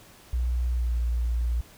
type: tone with pitch glide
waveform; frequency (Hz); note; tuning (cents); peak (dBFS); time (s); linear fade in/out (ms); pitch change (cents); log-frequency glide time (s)
sine; 61 to 58.99; B1 to A#1; -21 to +21; -22; 0.33-1.61; 5; -58; 0.7-0.94
effects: tanh soft clip ceiling -18 dBFS + pink hiss -52 dBFS RMS until 1.77 s